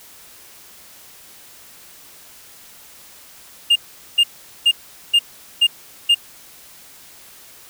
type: tone bursts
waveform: triangle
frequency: 2819 Hz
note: F7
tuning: 16 cents sharp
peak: -8 dBFS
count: 6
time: 3.7-6.148 s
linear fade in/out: 10 ms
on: 58 ms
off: 420 ms
effects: white hiss -44 dBFS RMS until 7.69 s